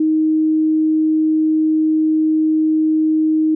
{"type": "tone", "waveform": "sine", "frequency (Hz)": 313.1, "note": "D#4", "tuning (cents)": 11, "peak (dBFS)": -12, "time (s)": [0, 3.55], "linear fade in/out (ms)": 5, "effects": []}